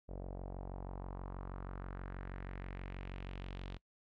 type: tone with low-pass filter sweep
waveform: sawtooth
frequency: 46.25 Hz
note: F#1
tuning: in tune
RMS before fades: -45 dBFS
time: 0.08-3.78 s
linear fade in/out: 20 ms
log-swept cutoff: 590 to 3600 Hz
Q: 2.2
effects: noise-tail reverb RT60 0.1 s tail -23 dB re dry